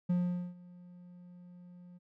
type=tone with ADSR envelope; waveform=triangle; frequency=177.6 Hz; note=F3; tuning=29 cents sharp; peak=-24 dBFS; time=0.09-1.99 s; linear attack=11 ms; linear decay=440 ms; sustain=-24 dB; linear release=23 ms; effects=none